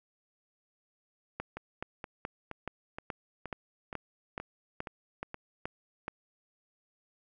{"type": "two click trains", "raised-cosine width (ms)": 0.5, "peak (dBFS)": [-20, -24], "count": [12, 9], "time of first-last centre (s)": [[1.4, 6.081], [1.57, 5.344]], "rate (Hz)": [2.35, 2.12], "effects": []}